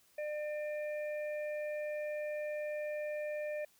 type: harmonic tone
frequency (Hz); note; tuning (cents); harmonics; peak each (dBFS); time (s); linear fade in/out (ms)
600; D5; +37; 1 / 3 / 4; -36 / -49 / -49; 0.18-3.65; 5
effects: white hiss -68 dBFS RMS until 3.79 s